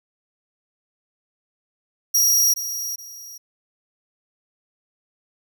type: tone with echo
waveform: sawtooth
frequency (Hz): 5690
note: F8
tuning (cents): +31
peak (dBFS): -12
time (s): 2.14-2.54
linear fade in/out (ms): 10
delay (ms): 420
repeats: 2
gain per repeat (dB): -11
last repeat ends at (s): 3.38
effects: none